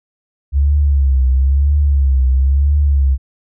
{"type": "tone with vibrato", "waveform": "sine", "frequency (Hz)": 68.6, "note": "C#2", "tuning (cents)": -17, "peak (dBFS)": -9, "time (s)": [0.52, 3.18], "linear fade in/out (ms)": 50, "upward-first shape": "triangle", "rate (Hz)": 1, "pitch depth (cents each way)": 120, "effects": []}